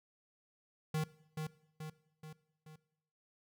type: tone with echo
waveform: square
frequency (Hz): 155.56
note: D#3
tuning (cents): 0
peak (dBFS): -33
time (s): 0.94-1.04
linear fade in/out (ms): 5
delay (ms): 430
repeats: 4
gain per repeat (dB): -5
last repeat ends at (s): 2.76
effects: noise-tail reverb RT60 0.8 s tail -19 dB re dry